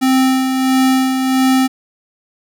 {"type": "tone with tremolo", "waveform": "square", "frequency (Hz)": 261.6, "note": "C4", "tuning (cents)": 0, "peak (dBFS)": -10, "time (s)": [0.01, 1.68], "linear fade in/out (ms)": 20, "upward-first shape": "sine", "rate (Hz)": 1.5, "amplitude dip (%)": 45, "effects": []}